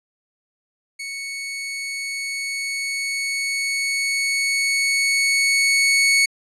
sawtooth tone with level ramp, 2217 Hz, C#7, in tune, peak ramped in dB -25 to -10 dBFS, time 0.99-6.26 s, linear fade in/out 10 ms, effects resampled to 24000 Hz

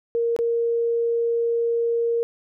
sine tone with dropouts, 466.2 Hz, A#4, in tune, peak -19 dBFS, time 0.15-2.23 s, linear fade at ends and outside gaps 0 ms, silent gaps 0.364-0.389 s, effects none

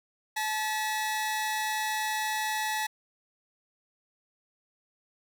sawtooth tone pair together, 863.7 / 1936 Hz, A5 / B6, -32 / -35 cents, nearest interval octave + major second, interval 1397 cents, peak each -26 / -30 dBFS, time 0.36-2.87 s, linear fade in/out 10 ms, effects none

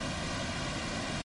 pink noise with comb filter, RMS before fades -34 dBFS, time 0-1.22 s, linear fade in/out 10 ms, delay 2.3 ms, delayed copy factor -0.6, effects low-pass 6000 Hz 12 dB/octave + MP3 48 kbps

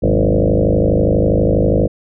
sine tone with frequency modulation, 196 Hz, G3, in tune, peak -10 dBFS, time 0.02-1.88 s, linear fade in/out 20 ms, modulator 52.3 Hz, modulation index 7.3, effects none

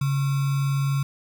sine tone with sample-and-hold, 138.59 Hz, C#3, in tune, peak -20 dBFS, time 0.01-1.03 s, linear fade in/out 5 ms, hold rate 1225 Hz, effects none

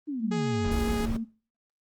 sine exponential sweep, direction down, 311.1 to 45.03 Hz, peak -29 dBFS, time 0.07-0.98 s, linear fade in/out 20 ms
sine tone with pitch glide, 230 to 226.6 Hz, A#3 to A#3, -23 to -49 cents, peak -28 dBFS, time 0.2-1.25 s, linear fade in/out 20 ms, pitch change -26 cents, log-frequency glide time 0.91-1.08 s
sawtooth tone with vibrato, 415.3 Hz, G#4, in tune, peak -27 dBFS, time 0.31-1.06 s, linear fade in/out 10 ms, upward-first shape sine, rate 7.2 Hz, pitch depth 10 cents each way
brown noise, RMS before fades -32 dBFS, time 0.64-1.17 s, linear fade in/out 5 ms
effects noise-tail reverb RT60 0.4 s tail -22 dB re dry + Opus 24 kbps

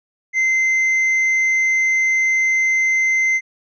sine tone with hard clipping, 2073 Hz, C7, 17 cents flat, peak -15 dBFS, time 0.33-3.41 s, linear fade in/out 50 ms, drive 3 dB, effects resampled to 16000 Hz

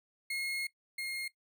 35% pulse tone pair in turn, 2156 / 2139 Hz, C#7 / C7, -49 / +38 cents, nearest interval unison, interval 13 cents, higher first, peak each -32 / -34 dBFS, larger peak first, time 0.3-0.67 / 0.98-1.28 s, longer first, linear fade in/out 5 ms, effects noise-tail reverb RT60 0.1 s tail -18 dB re dry

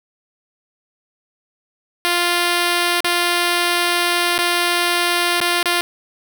5% pulse tone with dropouts, 349.2 Hz, F4, in tune, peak -4 dBFS, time 2.05-5.81 s, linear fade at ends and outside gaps 0 ms, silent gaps 3.005-3.044 / 4.381-4.388 / 5.403-5.413 / 5.629-5.657 s, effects none

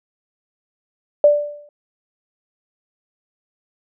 sine tone with exponential decay, 587.3 Hz, D5, in tune, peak -5 dBFS, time 1.24-1.69 s, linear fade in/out 2 ms, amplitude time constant 96 ms, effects none

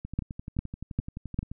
two click trains, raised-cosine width 5 ms, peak -14 / -24 dBFS, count 4 / 18, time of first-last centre 0.19-1.39 / 0.05-1.516 s, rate 2.5 / 11.6 Hz, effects none

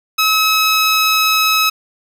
15% pulse tone, 1285 Hz, E6, 45 cents flat, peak -5 dBFS, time 0.18-1.7 s, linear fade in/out 10 ms, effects none

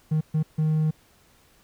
triangle tone bursts at uneven times, 155.7 Hz, D#3, 2 cents sharp, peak -17 dBFS, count 3, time 0.11-0.21 / 0.34-0.43 / 0.58-0.91 s, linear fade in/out 10 ms, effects tanh soft clip ceiling -13 dBFS + pink hiss -59 dBFS RMS until 1.63 s

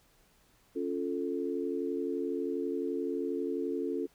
sine chord, Db augmented, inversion none, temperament equal, 277.2 / 349.2 / 440 Hz, Db4 / F4 / A4, 0 / 0 / 0 cents, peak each -35 / -35 / -35 dBFS, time 0.75-4.07 s, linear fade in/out 20 ms, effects pink hiss -66 dBFS RMS until 4.14 s

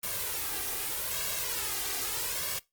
white noise with flanger, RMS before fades -33 dBFS, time 0.03-2.59 s, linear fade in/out 5 ms, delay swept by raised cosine 1.8 to 2.55 ms, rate 0.81 Hz, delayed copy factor +0.75, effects noise-tail reverb RT60 0.2 s tail -21 dB re dry + Opus 24 kbps

